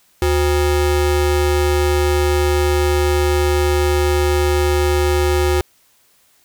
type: ring-modulated tone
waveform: square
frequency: 220 Hz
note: A3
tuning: in tune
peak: -11 dBFS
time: 0.22-5.61 s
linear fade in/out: 0 ms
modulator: 144 Hz
effects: white hiss -56 dBFS RMS until 6.44 s